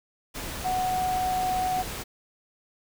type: tone in noise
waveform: sine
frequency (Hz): 740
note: F#5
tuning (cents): 0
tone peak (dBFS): -24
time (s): 0.64-1.83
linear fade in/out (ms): 20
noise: pink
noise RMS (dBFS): -35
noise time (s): 0.34-2.04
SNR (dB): +8
effects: none